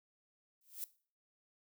violet noise with exponential growth, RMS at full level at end -38 dBFS, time 0.61-0.84 s, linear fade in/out 1 ms, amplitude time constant 49 ms, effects noise-tail reverb RT60 0.4 s tail -18 dB re dry

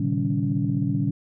sine tone cluster, 115.1 / 138.2 / 153.9 / 194 / 282.4 Hz, A#2 / C#3 / D#3 / G3 / C#4, -22 / -5 / -19 / -18 / +32 cents, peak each -27 dBFS, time 0-1.11 s, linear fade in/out 5 ms, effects tanh soft clip ceiling -10 dBFS

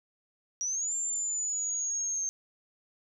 sine exponential two-way sweep, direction up then down, 5730 to 7330 to 6340 Hz, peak -29 dBFS, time 0.61-2.29 s, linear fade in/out 0 ms, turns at 0.95 s, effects none

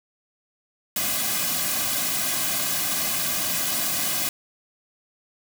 white noise with comb filter, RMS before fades -25 dBFS, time 0.96-4.29 s, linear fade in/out 2 ms, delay 2.2 ms, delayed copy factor -1, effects none

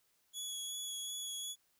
20% pulse tone with vibrato, 3370 Hz, G#7, 25 cents sharp, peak -34 dBFS, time 0.33-1.56 s, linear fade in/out 50 ms, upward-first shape sine, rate 2.7 Hz, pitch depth 12 cents each way, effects white hiss -75 dBFS RMS until 1.79 s

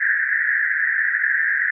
pink band-pass noise, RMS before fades -20 dBFS, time 0-1.71 s, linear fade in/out 10 ms, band 1600 to 1900 Hz, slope 96 dB/octave, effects none

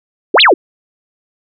sine exponential two-way sweep, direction up then down, 295.3 to 4435 to 295.3 Hz, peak -4 dBFS, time 0.34-0.54 s, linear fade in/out 5 ms, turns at 0.41 s, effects none

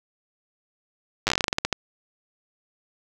slowing click train, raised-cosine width 0.2 ms, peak -4 dBFS, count 15, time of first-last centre 1.27-1.727 s, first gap 9 ms, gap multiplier 1.18, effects none

